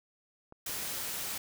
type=clicks; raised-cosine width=1 ms; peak=-35 dBFS; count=6; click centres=0.524 / 0.695 / 0.825 / 0.922 / 0.977 / 1.076 s
type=noise; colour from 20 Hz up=white; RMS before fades=-37 dBFS; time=0.66-1.38 s; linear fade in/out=5 ms
effects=none